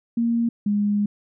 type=tone pair in turn; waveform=sine; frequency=233.1 / 205.8 Hz; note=A#3 / G#3; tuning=0 / -16 cents; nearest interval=major second; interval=216 cents; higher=first; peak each=-18 dBFS; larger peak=neither; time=0.17-0.49 / 0.66-1.06 s; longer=second; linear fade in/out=5 ms; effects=none